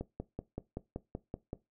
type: click train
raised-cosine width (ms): 2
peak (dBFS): -24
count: 9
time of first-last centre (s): 0.01-1.531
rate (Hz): 5.26
effects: noise-tail reverb RT60 0.2 s tail -18 dB re dry